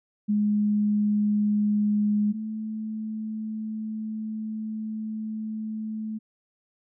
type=tone pair in turn; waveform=sine; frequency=208.6 / 217.6 Hz; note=G#3 / A3; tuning=+8 / -19 cents; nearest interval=minor second; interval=73 cents; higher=second; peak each=-20 / -29 dBFS; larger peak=first; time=0.28-2.33 / 2.33-6.19 s; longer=second; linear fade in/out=20 ms; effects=none